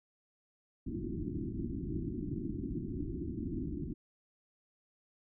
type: low-pass noise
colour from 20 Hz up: white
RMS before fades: -38 dBFS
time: 0.86-3.94 s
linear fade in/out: 10 ms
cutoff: 360 Hz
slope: 96 dB/octave
effects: none